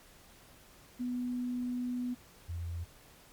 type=tone pair in turn; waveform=sine; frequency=246.9 / 85.15 Hz; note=B3 / F2; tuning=0 / -43 cents; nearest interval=octave + tritone; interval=1843 cents; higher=first; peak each=-32 / -35 dBFS; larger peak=first; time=0.99-2.15 / 2.48-2.85 s; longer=first; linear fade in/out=20 ms; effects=pink hiss -58 dBFS RMS until 3.32 s + MP3 96 kbps